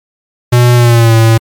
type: tone with pitch glide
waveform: square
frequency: 121.9 to 113.08 Hz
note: B2 to A2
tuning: -22 to +48 cents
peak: -4 dBFS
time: 0.52-1.38 s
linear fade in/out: 10 ms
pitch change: -130 cents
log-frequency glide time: 0.75-1.14 s
effects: MP3 96 kbps